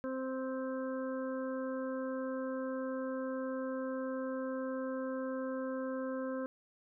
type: harmonic tone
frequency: 261.6 Hz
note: C4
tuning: in tune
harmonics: 1 / 2 / 4 / 5 / 6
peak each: -38 / -38 / -48 / -50 / -50 dBFS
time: 0.04-6.46 s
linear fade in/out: 0 ms
effects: none